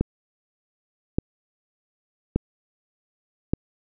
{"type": "click train", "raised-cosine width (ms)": 3, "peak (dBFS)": -7, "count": 4, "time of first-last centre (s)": [0.01, 3.535], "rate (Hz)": 0.851, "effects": []}